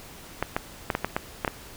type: clicks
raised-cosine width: 0.5 ms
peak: -9 dBFS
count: 8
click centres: 0.426 / 0.565 / 0.902 / 0.951 / 1.046 / 1.165 / 1.448 / 1.478 s
effects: pink hiss -45 dBFS RMS until 1.76 s